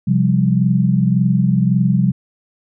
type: chord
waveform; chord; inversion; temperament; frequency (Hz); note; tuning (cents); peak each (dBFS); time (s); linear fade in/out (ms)
sine; C suspended fourth; none; just; 130.81 / 174.42 / 196.22; C3 / F3 / G3; 0 / -2 / +2; -16; 0.07-2.12; 10
effects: none